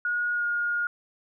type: tone with pitch glide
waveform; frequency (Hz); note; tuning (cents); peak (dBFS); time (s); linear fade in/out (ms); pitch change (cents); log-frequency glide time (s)
sine; 1444 to 1426.6; F#6 to F6; -43 to +36; -24; 0.05-0.87; 2; -21; 0.34-0.44
effects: none